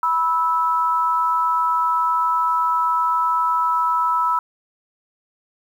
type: tone pair together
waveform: sine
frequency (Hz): 982.2 / 1310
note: B5 / E6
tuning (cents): -10 / -11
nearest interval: perfect fourth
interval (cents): 499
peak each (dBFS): -19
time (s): 0.03-4.39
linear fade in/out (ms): 2
effects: 8-bit